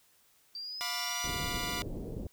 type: linear sweep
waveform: sine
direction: up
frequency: 4658 to 5920 Hz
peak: -38 dBFS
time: 0.55-1.28 s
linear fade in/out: 2 ms
type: chord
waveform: 10% pulse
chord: B diminished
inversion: second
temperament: equal with one note detuned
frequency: 709.4 / 987.8 / 1174.7 Hz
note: F5 / B5 / D6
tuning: +27 / 0 / 0 cents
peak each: -30 / -29 / -31 dBFS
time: 0.81-1.82 s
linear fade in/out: 0 ms
type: low-pass noise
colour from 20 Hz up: pink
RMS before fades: -39 dBFS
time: 1.24-2.27 s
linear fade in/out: 2 ms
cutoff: 520 Hz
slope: 24 dB/octave
effects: white hiss -66 dBFS RMS until 2.32 s